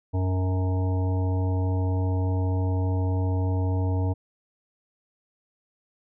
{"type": "harmonic tone with a mistuned harmonic", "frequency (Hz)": 92.5, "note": "F#2", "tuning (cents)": 0, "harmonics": [1, 3, 5, 7, 9, 10], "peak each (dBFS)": [-22, -32, -36, -39, -41, -42], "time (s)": [0.13, 4.14], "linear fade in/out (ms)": 20, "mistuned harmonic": 3, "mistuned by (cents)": 21, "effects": []}